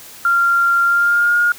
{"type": "tone with pitch glide", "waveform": "sine", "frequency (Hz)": [1386, 1425], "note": ["F6", "F6"], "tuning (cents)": [-14, 34], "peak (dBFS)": -11, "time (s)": [0.25, 1.52], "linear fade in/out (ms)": 2, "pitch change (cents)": 48, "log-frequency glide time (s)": [0.84, 1.37], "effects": ["white hiss -38 dBFS RMS until 1.58 s"]}